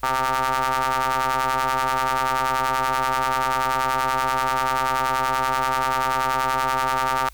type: ring-modulated tone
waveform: sawtooth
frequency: 130.6 Hz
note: C3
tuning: 3 cents flat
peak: -13 dBFS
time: 0.03-7.29 s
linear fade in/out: 5 ms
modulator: 1050 Hz
effects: added 53 Hz sine -43 dBFS peak until 7.33 s + white hiss -53 dBFS RMS until 7.33 s